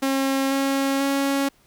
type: tone with pitch steps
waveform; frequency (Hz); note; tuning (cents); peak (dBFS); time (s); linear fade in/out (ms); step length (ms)
sawtooth; 270 / 273.1 / 276.3; C#4 / C#4 / C#4; -45 / -26 / -6; -16; 0.02-1.49; 10; 490
effects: pink hiss -59 dBFS RMS until 1.66 s